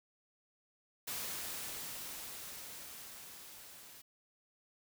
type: noise with level ramp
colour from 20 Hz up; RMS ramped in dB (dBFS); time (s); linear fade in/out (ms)
white; -40 to -55; 1.07-4.02; 10
effects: none